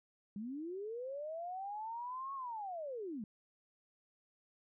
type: linear two-way sweep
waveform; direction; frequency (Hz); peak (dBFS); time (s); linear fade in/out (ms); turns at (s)
sine; up then down; 194.5 to 1108.7 to 194.5; -40; 0.36-3.24; 2; 2.34
effects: none